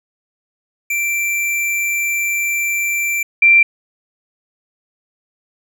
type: tone pair in turn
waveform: square / sine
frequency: 2349 / 2358 Hz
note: D7 / D7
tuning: 0 / +6 cents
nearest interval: unison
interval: 6 cents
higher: second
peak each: -17 / -6 dBFS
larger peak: second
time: 0.9-3.23 / 3.42-3.63 s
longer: first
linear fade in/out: 5 ms
effects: none